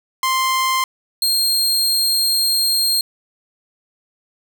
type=tone pair in turn; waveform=sawtooth; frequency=1046.5 / 4215 Hz; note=C6 / C8; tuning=0 / +12 cents; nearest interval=2 octaves; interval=2412 cents; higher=second; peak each=-12 dBFS; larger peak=neither; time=0.23-0.84 / 1.22-3.01 s; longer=second; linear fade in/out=2 ms; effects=none